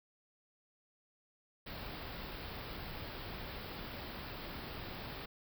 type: band-stop noise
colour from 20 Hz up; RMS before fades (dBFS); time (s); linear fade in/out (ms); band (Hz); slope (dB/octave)
pink; -45; 1.66-5.26; 10; 5100 to 14000; 96
effects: none